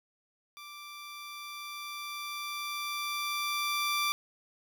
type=tone with level ramp; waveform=15% pulse; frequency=1174.7 Hz; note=D6; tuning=in tune; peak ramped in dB=-39 to -21 dBFS; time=0.57-4.12 s; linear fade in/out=0 ms; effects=none